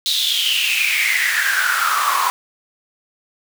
pink noise with high-pass filter sweep, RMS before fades -18 dBFS, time 0.06-2.3 s, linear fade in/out 0 ms, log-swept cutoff 3900 to 1000 Hz, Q 8.3, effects none

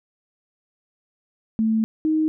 sine tone pair in turn, 221.2 / 312.8 Hz, A3 / D#4, +9 / +9 cents, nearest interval tritone, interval 600 cents, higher second, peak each -17 dBFS, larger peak neither, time 1.59-1.84 / 2.05-2.28 s, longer first, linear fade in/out 0 ms, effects none

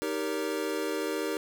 square chord, Eb dominant seventh, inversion none, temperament equal with one note detuned, 311.1 / 392 / 466.2 / 568 Hz, Eb4 / G4 / Bb4 / Db5, 0 / 0 / 0 / +42 cents, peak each -35 / -35 / -35 / -39 dBFS, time 0.02-1.37 s, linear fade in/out 0 ms, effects none

